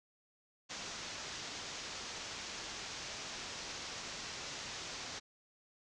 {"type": "low-pass noise", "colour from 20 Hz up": "white", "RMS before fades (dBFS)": -45, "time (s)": [0.69, 5.2], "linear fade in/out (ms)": 20, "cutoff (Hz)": 6700, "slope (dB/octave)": 48, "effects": []}